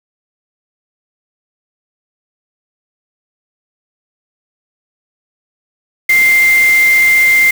sine tone in noise, 2095 Hz, C7, 2 cents sharp, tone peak -6 dBFS, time 6.09-7.51 s, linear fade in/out 5 ms, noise white, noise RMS -22 dBFS, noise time 6.09-7.51 s, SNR +13 dB, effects none

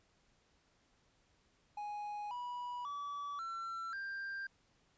triangle tone with pitch steps, 830.6 / 976.4 / 1147.8 / 1349.3 / 1586.2 Hz, G#5 / B5 / D6 / E6 / G6, 0 / -20 / -40 / +40 / +20 cents, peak -38 dBFS, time 1.77-4.47 s, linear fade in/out 5 ms, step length 540 ms, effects pink hiss -73 dBFS RMS until 4.97 s + resampled to 16000 Hz

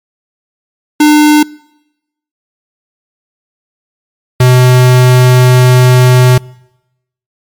square tone pair in turn, 300 / 126.13 Hz, D4 / B2, +37 / +37 cents, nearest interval octave + minor third, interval 1500 cents, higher first, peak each -3 dBFS, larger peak neither, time 1-1.43 / 4.4-6.38 s, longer second, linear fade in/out 5 ms, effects noise-tail reverb RT60 0.9 s tail -25 dB re dry + MP3 96 kbps

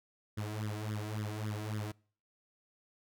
sawtooth tone with flanger, 106.5 Hz, G#2, 44 cents sharp, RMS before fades -38 dBFS, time 0.37-1.92 s, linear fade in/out 10 ms, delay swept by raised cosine 0.57 to 3.07 ms, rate 3.6 Hz, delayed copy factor +0.9, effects noise-tail reverb RT60 0.5 s tail -26 dB re dry

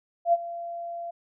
sine tone with ADSR envelope, 685 Hz, F5, 34 cents flat, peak -15 dBFS, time 0.25-1.11 s, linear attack 80 ms, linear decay 36 ms, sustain -17 dB, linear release 10 ms, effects none

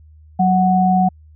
sine tone pair together, 185.46 / 741 Hz, F#3 / F#5, +4 / +2 cents, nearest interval 2 octaves, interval 2398 cents, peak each -14 dBFS, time 0.39-1.09 s, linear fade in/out 10 ms, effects added 77 Hz sine -42 dBFS peak until 1.35 s

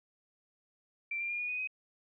sine tone with pitch steps, 2349 / 2382 / 2415 / 2449 / 2483 / 2518 Hz, D7 / D7 / D7 / D#7 / D#7 / D#7, 0 / +24 / +48 / -28 / -4 / +20 cents, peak -33 dBFS, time 1.11-1.674 s, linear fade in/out 5 ms, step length 94 ms, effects none

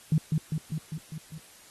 sine tone with echo, 156.1 Hz, D#3, 6 cents sharp, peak -19 dBFS, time 0.12-0.18 s, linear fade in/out 2 ms, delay 200 ms, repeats 6, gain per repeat -3 dB, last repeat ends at 1.38 s, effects white hiss -53 dBFS RMS until 1.7 s + AAC 32 kbps

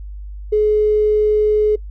triangle tone with tanh clipping, 424.2 Hz, G#4, 37 cents sharp, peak -11 dBFS, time 0.52-1.76 s, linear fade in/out 10 ms, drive 3 dB, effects noise-tail reverb RT60 0.1 s tail -24 dB re dry + added 50 Hz sine -28 dBFS peak until 1.9 s

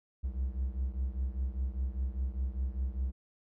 triangle beating tone pair, 63.2 / 68.2 Hz, B1 / C#2, +41 / -28 cents, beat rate 5 Hz, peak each -31 / -34 dBFS, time 0.23-3.12 s, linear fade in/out 20 ms, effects none

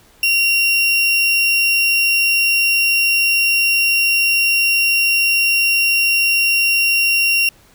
35% pulse tone, 2753 Hz, F7, 25 cents flat, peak -11 dBFS, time 0.23-7.49 s, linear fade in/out 2 ms, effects pink hiss -50 dBFS RMS until 7.74 s

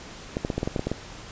clicks, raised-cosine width 2 ms, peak -12 dBFS, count 10, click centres 0.369 / 0.449 / 0.502 / 0.58 / 0.631 / 0.675 / 0.762 / 0.794 / 0.87 / 0.916 s, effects pink hiss -42 dBFS RMS until 1.31 s + resampled to 16000 Hz

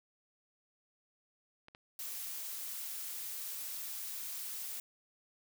clicks, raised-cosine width 0.3 ms, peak -36 dBFS, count 2, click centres 1.684 / 1.749 s
blue noise, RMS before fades -42 dBFS, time 1.99-4.8 s, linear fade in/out 2 ms
effects none

